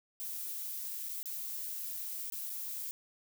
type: noise with dropouts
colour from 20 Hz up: violet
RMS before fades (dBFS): -40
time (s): 0.2-2.91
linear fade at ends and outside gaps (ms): 0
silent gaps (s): 1.087-1.092 / 1.23-1.257 / 2.3-2.323 / 2.496-2.501
effects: none